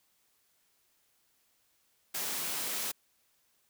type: high-pass noise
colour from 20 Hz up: white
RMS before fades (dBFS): -35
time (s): 2.14-2.92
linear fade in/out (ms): 10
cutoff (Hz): 150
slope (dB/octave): 24
effects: white hiss -72 dBFS RMS until 3.69 s